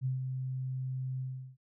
sine tone with ADSR envelope, 130 Hz, C3, 11 cents flat, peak -28 dBFS, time 0.01-1.57 s, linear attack 44 ms, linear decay 140 ms, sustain -5 dB, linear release 370 ms, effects none

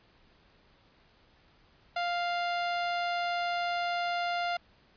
sawtooth tone, 698.5 Hz, F5, in tune, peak -25 dBFS, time 1.96-4.57 s, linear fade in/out 5 ms, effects pink hiss -63 dBFS RMS until 4.96 s + resampled to 11025 Hz

